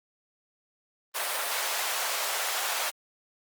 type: high-pass noise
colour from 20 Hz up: pink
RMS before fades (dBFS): -30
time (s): 1.14-2.91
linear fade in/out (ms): 20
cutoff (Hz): 620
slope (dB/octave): 24
effects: Opus 32 kbps